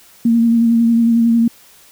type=tone with vibrato; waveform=sine; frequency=231.5 Hz; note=A#3; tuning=12 cents flat; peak=-9 dBFS; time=0.25-1.48 s; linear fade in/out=5 ms; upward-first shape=sine; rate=11 Hz; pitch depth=24 cents each way; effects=white hiss -46 dBFS RMS until 1.91 s